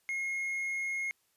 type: tone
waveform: triangle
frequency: 2154 Hz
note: C7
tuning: 50 cents sharp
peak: -30 dBFS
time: 0.09-1.11 s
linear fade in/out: 0 ms
effects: white hiss -73 dBFS RMS until 1.36 s + resampled to 32000 Hz